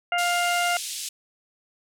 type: harmonic tone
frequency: 702 Hz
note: F5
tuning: 9 cents sharp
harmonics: 1 / 2 / 3 / 4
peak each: -24 / -27 / -29 / -30 dBFS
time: 0.12-0.77 s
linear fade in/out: 2 ms
type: band-pass noise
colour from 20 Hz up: white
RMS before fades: -33 dBFS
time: 0.18-1.09 s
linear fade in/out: 5 ms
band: 2800 to 9800 Hz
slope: 24 dB/octave
effects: none